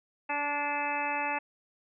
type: harmonic tone with a mistuned harmonic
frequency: 290 Hz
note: D4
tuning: 22 cents flat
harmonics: 1 / 2 / 3 / 4 / 5 / 6 / 7 / 8 / 9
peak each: -42 / -40 / -32 / -41 / -41 / -39 / -39 / -44 / -35 dBFS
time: 0.29-1.39 s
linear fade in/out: 10 ms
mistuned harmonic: 7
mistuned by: +30 cents
effects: none